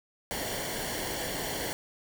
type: noise with comb filter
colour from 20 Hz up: pink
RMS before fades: -34 dBFS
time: 0.31-1.73 s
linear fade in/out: 0 ms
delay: 0.79 ms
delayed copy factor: -0.65
effects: none